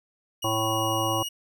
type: tone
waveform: sawtooth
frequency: 2883 Hz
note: F#7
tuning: 46 cents flat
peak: -27 dBFS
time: 0.42-1.29 s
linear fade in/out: 10 ms
type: harmonic tone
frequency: 110.4 Hz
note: A2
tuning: 6 cents sharp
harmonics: 1 / 3 / 5 / 7 / 9 / 10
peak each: -31 / -31 / -31 / -31 / -31 / -31 dBFS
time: 0.44-1.23 s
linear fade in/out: 5 ms
effects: none